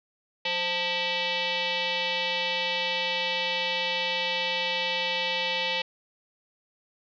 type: tone with frequency modulation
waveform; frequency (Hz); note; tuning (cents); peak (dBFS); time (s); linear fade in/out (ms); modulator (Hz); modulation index
sine; 184.3; F#3; -7; -25; 0.45-5.82; 5; 707; 5.3
effects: none